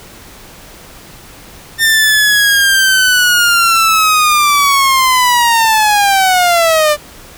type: linear sweep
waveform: sawtooth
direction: down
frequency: 1810 to 587.3 Hz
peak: -4 dBFS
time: 1.78-6.97 s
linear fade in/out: 50 ms
effects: pink hiss -36 dBFS RMS until 7.37 s